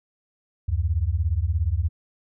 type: beating tone pair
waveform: sine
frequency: 73.42 / 90.42 Hz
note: D2 / F#2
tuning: 0 / -39 cents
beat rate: 17 Hz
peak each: -23 dBFS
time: 0.68-1.89 s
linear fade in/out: 10 ms
effects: none